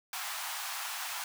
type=high-pass noise; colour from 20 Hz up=pink; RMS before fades=-38 dBFS; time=0.13-1.24 s; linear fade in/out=2 ms; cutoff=750 Hz; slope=48 dB/octave; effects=none